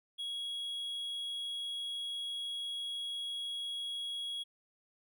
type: tone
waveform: triangle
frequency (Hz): 3322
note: G#7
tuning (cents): 0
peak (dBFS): -35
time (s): 0.18-4.44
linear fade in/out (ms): 20
effects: none